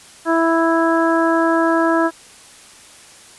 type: harmonic tone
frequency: 329.6 Hz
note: E4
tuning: in tune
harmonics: 1 / 2 / 3 / 4 / 5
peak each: -16 / -19 / -21 / -22 / -23 dBFS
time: 0.25-2.11 s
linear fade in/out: 50 ms
effects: white hiss -43 dBFS RMS until 3.38 s + resampled to 24000 Hz